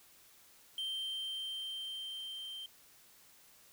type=tone with level ramp; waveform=triangle; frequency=3136 Hz; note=G7; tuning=in tune; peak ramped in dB=-34 to -41 dBFS; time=0.78-2.66 s; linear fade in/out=2 ms; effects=white hiss -62 dBFS RMS until 3.72 s